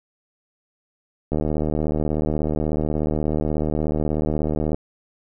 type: click train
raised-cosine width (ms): 2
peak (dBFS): -10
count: 263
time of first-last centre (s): 1.32-4.745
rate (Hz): 76.5
effects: none